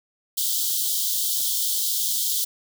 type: high-pass noise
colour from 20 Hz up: white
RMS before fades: -24 dBFS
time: 0.37-2.45 s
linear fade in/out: 10 ms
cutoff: 3100 Hz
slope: 96 dB/octave
effects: none